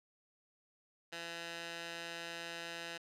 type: tone with band-pass filter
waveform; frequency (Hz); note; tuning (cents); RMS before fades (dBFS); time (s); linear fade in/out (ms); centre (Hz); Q
15% pulse; 168.6; E3; +39; -45; 1.12-2.98; 10; 2900; 0.87
effects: none